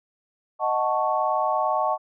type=chord; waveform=sine; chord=D# half-diminished seventh; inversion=none; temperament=equal; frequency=622.3 / 740 / 880 / 1108.7 Hz; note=D#5 / F#5 / A5 / C#6; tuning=0 / 0 / 0 / 0 cents; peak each=-26 dBFS; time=0.59-1.98 s; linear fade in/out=50 ms; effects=none